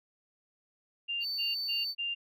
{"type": "tone bursts", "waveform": "sine", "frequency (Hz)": 2794, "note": "F7", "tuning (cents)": 0, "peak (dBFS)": -31, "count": 4, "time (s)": [1.08, 2.15], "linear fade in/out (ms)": 20, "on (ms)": 170, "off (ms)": 130}
{"type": "tone", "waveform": "triangle", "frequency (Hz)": 4531, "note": "C#8", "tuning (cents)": 37, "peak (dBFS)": -31, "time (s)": [1.2, 1.95], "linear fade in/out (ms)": 50}
{"effects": []}